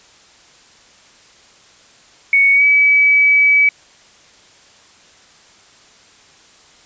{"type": "tone with pitch glide", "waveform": "sine", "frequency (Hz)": [2225, 2286], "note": ["C#7", "D7"], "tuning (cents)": [6, -47], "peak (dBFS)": -8, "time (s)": [2.33, 3.69], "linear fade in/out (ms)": 2, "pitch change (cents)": 47, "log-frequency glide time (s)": [2.53, 2.64], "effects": ["white hiss -47 dBFS RMS until 6.85 s", "resampled to 16000 Hz"]}